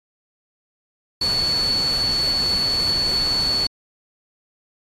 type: tone in noise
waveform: sine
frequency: 4435 Hz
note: C#8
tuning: in tune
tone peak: -18 dBFS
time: 1.21-3.67 s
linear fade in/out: 5 ms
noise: pink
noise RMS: -31 dBFS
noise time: 1.21-3.67 s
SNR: +10 dB
effects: AAC 32 kbps